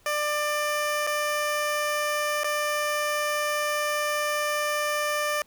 15% pulse tone with dropouts, 595 Hz, D5, 22 cents sharp, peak -18 dBFS, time 0.06-5.42 s, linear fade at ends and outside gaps 2 ms, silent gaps 1.068-1.072 / 2.435-2.443 s, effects pink hiss -60 dBFS RMS until 5.46 s

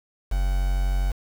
triangle tone with quantisation, 46.25 Hz, F#1, in tune, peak -18 dBFS, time 0.31-1.12 s, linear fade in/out 10 ms, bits 6, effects none

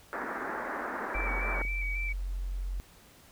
white band-pass noise, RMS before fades -36 dBFS, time 0.13-1.62 s, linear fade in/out 0 ms, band 210 to 1800 Hz, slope 48 dB/octave
sine tone with vibrato, 2300 Hz, D7, 37 cents flat, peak -33 dBFS, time 1.14-2.13 s, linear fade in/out 10 ms, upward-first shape square, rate 3.7 Hz, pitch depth 25 cents each way
sine tone, 45.34 Hz, F#1, 34 cents flat, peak -31 dBFS, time 1.15-2.8 s, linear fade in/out 0 ms
clicks, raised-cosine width 2 ms, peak -34 dBFS, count 3, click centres 1.498 / 1.547 / 1.651 s
effects pink hiss -57 dBFS RMS until 3.31 s

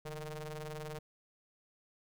sawtooth ring-modulated tone, 155.56 Hz, D#3, in tune, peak -34 dBFS, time 0.05-0.99 s, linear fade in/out 5 ms, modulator 301 Hz, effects none

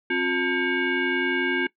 sine tone with frequency modulation, 980 Hz, B5, 14 cents flat, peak -21 dBFS, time 0.1-1.67 s, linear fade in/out 5 ms, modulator 623 Hz, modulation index 2.3, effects noise-tail reverb RT60 0.1 s tail -20 dB re dry

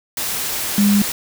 sine tone in noise, 203.8 Hz, G#3, 32 cents flat, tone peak -11 dBFS, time 0.78-1.02 s, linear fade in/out 2 ms, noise white, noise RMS -23 dBFS, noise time 0.17-1.12 s, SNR +9 dB, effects none

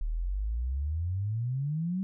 sine exponential sweep, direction up, 36.52 to 194.9 Hz, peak -28 dBFS, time 0.01-2.03 s, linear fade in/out 0 ms, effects none

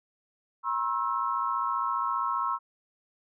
sine tone cluster, 959 / 1074 / 1317 Hz, A#5 / C6 / E6, +49 / +45 / -2 cents, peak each -32 / -29 / -31 dBFS, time 0.63-2.59 s, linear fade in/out 50 ms, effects none

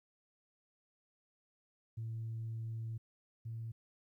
sine tone pair in turn, 113 / 113.79 Hz, A2 / A#2, +47 / -41 cents, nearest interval unison, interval 12 cents, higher second, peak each -37 / -39 dBFS, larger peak first, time 1.97-2.98 / 3.45-3.72 s, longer first, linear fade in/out 10 ms, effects tanh soft clip ceiling -35 dBFS + 13-bit

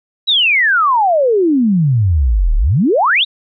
sine exponential two-way sweep, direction down then up, 3975 to 34.57 to 3975 Hz, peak -9 dBFS, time 0.27-3.25 s, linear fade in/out 20 ms, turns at 2.56 s, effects none

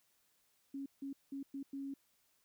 sine tone bursts at uneven times, 275.3 Hz, C#4, 12 cents flat, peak -40 dBFS, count 5, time 0.74-0.86 / 1.02-1.13 / 1.32-1.43 / 1.54-1.63 / 1.73-1.94 s, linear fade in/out 5 ms, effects white hiss -75 dBFS RMS until 2.44 s

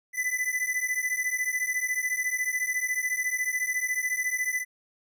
square beating tone pair, 1994 / 2008 Hz, B6 / B6, +16 / +28 cents, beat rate 14 Hz, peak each -30 dBFS, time 0.13-4.65 s, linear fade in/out 50 ms, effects none

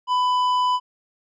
triangle tone with tanh clipping, 998 Hz, B5, 18 cents sharp, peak -19 dBFS, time 0.07-0.8 s, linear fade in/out 50 ms, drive 13 dB, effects none

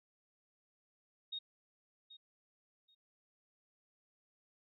sine tone with echo, 3729 Hz, A#7, in tune, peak -39 dBFS, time 1.32-1.39 s, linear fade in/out 10 ms, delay 780 ms, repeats 2, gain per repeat -14 dB, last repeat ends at 2.95 s, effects none

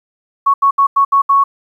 sine tone bursts at uneven times, 1108.7 Hz, C#6, in tune, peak -7 dBFS, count 6, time 0.46-0.54 / 0.62-0.71 / 0.78-0.87 / 0.96-1.05 / 1.12-1.22 / 1.29-1.44 s, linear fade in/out 10 ms, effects 8-bit

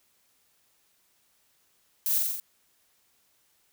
violet noise with echo, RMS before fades -27 dBFS, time 2.06-2.18 s, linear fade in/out 0 ms, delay 44 ms, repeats 5, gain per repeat -2 dB, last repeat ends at 2.4 s, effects white hiss -68 dBFS RMS until 3.72 s

